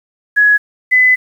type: tone pair in turn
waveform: sine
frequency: 1679 / 2011 Hz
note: G#6 / B6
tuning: +18 / +31 cents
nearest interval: minor third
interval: 313 cents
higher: second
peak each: -6 dBFS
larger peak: neither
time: 0.36-0.58 / 0.91-1.16 s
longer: second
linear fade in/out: 20 ms
effects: 7-bit